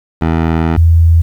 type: tone pair in turn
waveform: 15% pulse / sine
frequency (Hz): 81.5 / 82.88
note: E2 / E2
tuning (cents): -19 / +10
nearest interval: unison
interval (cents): 29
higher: second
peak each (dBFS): -4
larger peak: neither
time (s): 0.21-0.77 / 0.77-1.22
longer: first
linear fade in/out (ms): 10
effects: low-pass 2000 Hz 12 dB/octave + 7-bit